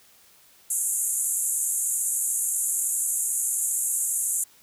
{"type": "band-pass noise", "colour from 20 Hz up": "pink", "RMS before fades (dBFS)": -26, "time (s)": [0.7, 4.44], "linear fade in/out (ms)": 5, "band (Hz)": [6900, 12000], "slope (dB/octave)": 96, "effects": ["white hiss -56 dBFS RMS until 4.62 s"]}